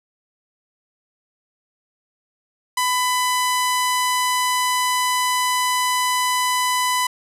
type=tone with low-pass filter; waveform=sawtooth; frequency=1000 Hz; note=B5; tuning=21 cents sharp; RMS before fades=-20 dBFS; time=2.77-7.07 s; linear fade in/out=5 ms; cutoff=11000 Hz; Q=1.7; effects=none